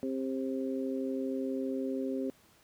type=harmonic tone; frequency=132.4 Hz; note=C3; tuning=21 cents sharp; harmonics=2 / 3 / 4; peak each=-33 / -37 / -39 dBFS; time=0.03-2.3 s; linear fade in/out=0 ms; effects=pink hiss -63 dBFS RMS until 2.63 s + high-pass 80 Hz 12 dB/octave